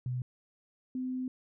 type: tone pair in turn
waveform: sine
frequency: 125.4 / 255.8 Hz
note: B2 / C4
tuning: +27 / -39 cents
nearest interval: octave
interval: 1234 cents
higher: second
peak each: -31 / -32 dBFS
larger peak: first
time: 0.06-0.22 / 0.95-1.28 s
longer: second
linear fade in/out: 2 ms
effects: none

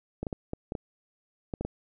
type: clicks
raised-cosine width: 2 ms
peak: -19 dBFS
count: 9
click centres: 0.23 / 0.268 / 0.328 / 0.534 / 0.721 / 0.752 / 1.538 / 1.61 / 1.65 s
effects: none

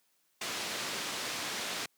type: low-pass noise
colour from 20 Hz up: white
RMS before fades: -37 dBFS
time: 0.41-1.86 s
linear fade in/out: 5 ms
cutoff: 5100 Hz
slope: 12 dB/octave
effects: white hiss -73 dBFS RMS until 1.97 s + high-pass 150 Hz 12 dB/octave

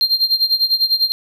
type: tone with tremolo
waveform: triangle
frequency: 4186 Hz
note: C8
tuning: in tune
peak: -9 dBFS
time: 0.01-1.12 s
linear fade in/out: 0 ms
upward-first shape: sine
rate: 10 Hz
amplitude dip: 85%
effects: none

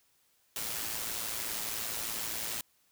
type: noise with amplitude modulation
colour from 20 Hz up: white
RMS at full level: -34 dBFS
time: 0.56-2.61 s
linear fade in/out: 2 ms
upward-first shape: sine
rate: 112 Hz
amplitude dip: 50%
effects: white hiss -70 dBFS RMS until 2.91 s

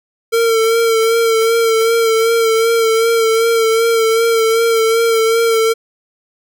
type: tone with vibrato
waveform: square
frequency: 453.9 Hz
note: A#4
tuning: 46 cents flat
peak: -11 dBFS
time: 0.32-5.74 s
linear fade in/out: 20 ms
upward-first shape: sine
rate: 2.6 Hz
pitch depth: 31 cents each way
effects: none

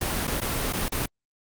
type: noise with dropouts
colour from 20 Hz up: pink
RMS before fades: -27 dBFS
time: 0.01-1.06 s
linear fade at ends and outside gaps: 5 ms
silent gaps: 0.271-0.276 / 0.404-0.415 / 0.726-0.733 / 0.884-0.92 s
effects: Opus 32 kbps

